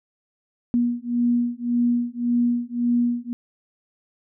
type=beating tone pair; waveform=sine; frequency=239.3 / 241.1 Hz; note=A#3 / B3; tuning=+46 / -41 cents; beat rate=1.8 Hz; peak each=-22 / -22 dBFS; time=0.74-3.33 s; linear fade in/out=0 ms; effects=none